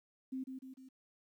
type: tone with echo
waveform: sine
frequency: 261.6 Hz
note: C4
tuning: in tune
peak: -37 dBFS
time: 0.32-0.44 s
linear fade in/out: 10 ms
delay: 150 ms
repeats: 3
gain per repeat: -5 dB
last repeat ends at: 0.89 s
effects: 12-bit